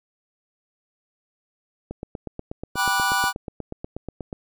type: click train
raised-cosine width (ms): 2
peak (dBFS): -18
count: 21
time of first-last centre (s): 1.91-4.328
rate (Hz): 8.27
type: chord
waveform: square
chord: G major seventh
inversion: none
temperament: just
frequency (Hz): 784 / 980 / 1176 / 1470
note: G5 / B5 / D6 / F#6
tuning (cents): 0 / -14 / +2 / -12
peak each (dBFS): -28 / -26 / -28 / -24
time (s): 2.75-3.33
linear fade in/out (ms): 50
effects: none